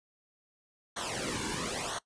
pink noise with flanger, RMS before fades -35 dBFS, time 0.96-1.99 s, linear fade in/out 10 ms, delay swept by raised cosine 0.4 to 1.6 ms, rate 1 Hz, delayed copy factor -0.85, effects noise-tail reverb RT60 0.1 s tail -19 dB re dry + resampled to 22050 Hz

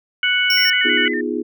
harmonic tone, 740 Hz, F#5, in tune, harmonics 2 / 3 / 4, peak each -19 / -19 / -19 dBFS, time 0.23-1.08 s, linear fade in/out 2 ms
square tone, 5500 Hz, F8, 27 cents flat, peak -17 dBFS, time 0.5-0.7 s, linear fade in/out 2 ms
sine tone with vibrato, 1912 Hz, A#6, 43 cents sharp, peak -23 dBFS, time 0.57-1.21 s, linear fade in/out 5 ms, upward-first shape square, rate 6.2 Hz, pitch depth 96 cents each way
sine chord, F half-diminished seventh, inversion second, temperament equal, 246.9 / 311.1 / 349.2 / 415.3 Hz, Cb4 / Eb4 / F4 / Ab4, 0 / 0 / 0 / 0 cents, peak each -25 dBFS, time 0.84-1.43 s, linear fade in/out 20 ms
effects none

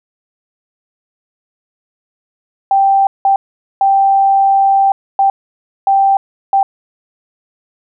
sine tone bursts at uneven times, 784 Hz, G5, in tune, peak -7 dBFS, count 6, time 2.71-3.07 / 3.25-3.36 / 3.81-4.92 / 5.19-5.3 / 5.87-6.17 / 6.53-6.63 s, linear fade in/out 2 ms, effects none

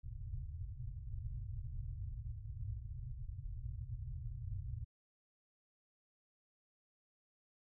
white low-pass noise, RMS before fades -44 dBFS, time 0.03-4.85 s, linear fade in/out 20 ms, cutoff 130 Hz, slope 96 dB/octave, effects none

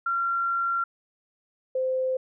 sine tone pair in turn, 1373 / 518 Hz, F6 / C5, -30 / -17 cents, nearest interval octave + perfect fourth, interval 1687 cents, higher first, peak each -23 dBFS, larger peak neither, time 0.06-0.84 / 1.75-2.17 s, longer first, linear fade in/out 5 ms, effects none

